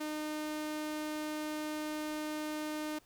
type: tone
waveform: sawtooth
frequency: 305.2 Hz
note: D#4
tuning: 33 cents flat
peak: -32 dBFS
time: 0-2.99 s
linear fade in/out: 10 ms
effects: pink hiss -65 dBFS RMS until 3.05 s